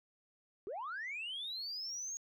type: linear sweep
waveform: sine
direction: up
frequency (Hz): 355 to 6645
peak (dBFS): -38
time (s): 0.67-2.17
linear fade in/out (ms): 0
effects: tanh soft clip ceiling -36 dBFS

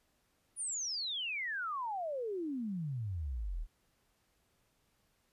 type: exponential sweep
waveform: sine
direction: down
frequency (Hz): 9956 to 34.65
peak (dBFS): -35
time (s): 0.56-3.67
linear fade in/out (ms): 50
effects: pink hiss -75 dBFS RMS until 5.32 s + resampled to 32000 Hz

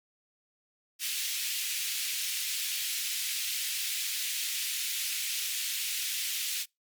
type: high-pass noise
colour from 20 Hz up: pink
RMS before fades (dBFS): -33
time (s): 0.99-6.66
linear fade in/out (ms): 50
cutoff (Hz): 2400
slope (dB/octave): 24
effects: noise-tail reverb RT60 0.2 s tail -26 dB re dry + Opus 48 kbps

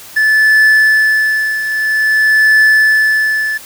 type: tone with tremolo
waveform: triangle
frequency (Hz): 1741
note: A6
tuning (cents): -19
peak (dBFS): -3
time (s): 0.16-3.58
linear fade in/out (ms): 10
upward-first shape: triangle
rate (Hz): 0.51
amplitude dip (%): 70
effects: white hiss -34 dBFS RMS until 3.65 s

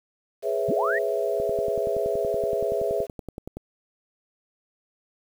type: chord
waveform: sine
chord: C# minor seventh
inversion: second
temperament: equal with one note detuned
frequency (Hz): 415.3 / 493.9 / 550.9 / 659.3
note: G#4 / B4 / C#5 / E5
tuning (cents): 0 / 0 / -11 / 0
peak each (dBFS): -27 / -30 / -30 / -27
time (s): 0.42-3.07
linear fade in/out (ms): 50
type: linear sweep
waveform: sine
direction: up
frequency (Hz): 78.7 to 1975.5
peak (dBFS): -24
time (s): 0.68-0.99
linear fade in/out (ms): 10
type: click train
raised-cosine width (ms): 2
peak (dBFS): -21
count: 24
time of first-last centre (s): 1.4-3.57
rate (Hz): 10.6
effects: 8-bit

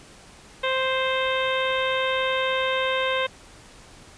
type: harmonic tone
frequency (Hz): 523.3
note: C5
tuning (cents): 0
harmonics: 1 / 2 / 3 / 4 / 5 / 6 / 7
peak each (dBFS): -25 / -28 / -30 / -31 / -32 / -33 / -33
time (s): 0.63-3.27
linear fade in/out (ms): 10
effects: pink hiss -48 dBFS RMS until 4.17 s + resampled to 22050 Hz

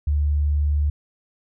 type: tone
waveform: sine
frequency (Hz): 73.42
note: D2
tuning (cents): 0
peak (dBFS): -17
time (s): 0.07-0.9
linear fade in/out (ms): 5
effects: none

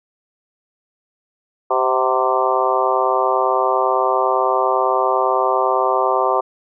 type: harmonic tone with a mistuned harmonic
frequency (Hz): 130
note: C3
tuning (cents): -11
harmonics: 3 / 4 / 5 / 6 / 7 / 8 / 9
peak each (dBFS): -22 / -22 / -22 / -22 / -22 / -22 / -22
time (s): 1.7-6.41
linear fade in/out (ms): 10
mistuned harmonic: 6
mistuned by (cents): -50
effects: none

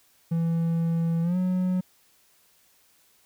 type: tone with pitch glide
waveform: triangle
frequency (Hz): 166.2 to 183.35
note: E3 to F#3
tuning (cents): +15 to -15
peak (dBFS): -20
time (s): 0.31-1.81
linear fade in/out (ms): 10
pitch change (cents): +170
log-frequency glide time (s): 1.22-1.37
effects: white hiss -62 dBFS RMS until 3.25 s

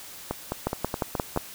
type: two click trains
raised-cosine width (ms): 1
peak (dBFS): -10 / -13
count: 5 / 6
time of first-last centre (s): 0.67-1.374 / 0.31-1.363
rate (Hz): 5.68 / 4.75
effects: white hiss -43 dBFS RMS until 1.54 s

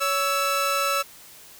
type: tone pair together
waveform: sawtooth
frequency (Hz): 561 / 1320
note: C#5 / E6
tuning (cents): +21 / +2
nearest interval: octave + minor third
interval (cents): 1481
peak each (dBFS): -23 / -19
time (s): 0-1.03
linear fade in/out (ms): 20
effects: white hiss -47 dBFS RMS until 1.59 s

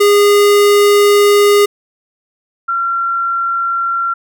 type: tone pair in turn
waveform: square / sine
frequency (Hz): 409.3 / 1368.8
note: G#4 / F6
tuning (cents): -25 / -35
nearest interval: octave + major sixth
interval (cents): 2090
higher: second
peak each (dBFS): -7 / -13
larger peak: first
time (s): 0-1.66 / 2.68-4.14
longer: first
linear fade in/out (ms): 10
effects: none

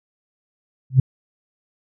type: tone with exponential growth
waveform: sine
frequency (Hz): 130.81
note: C3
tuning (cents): 0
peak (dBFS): -4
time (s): 0.9-1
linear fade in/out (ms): 5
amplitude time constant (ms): 21
effects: tanh soft clip ceiling 0 dBFS

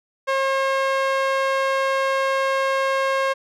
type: tone with band-pass filter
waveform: sawtooth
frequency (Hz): 538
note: C5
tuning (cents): +48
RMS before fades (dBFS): -21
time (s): 0.27-3.34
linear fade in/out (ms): 20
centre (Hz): 1200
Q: 0.72
effects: none

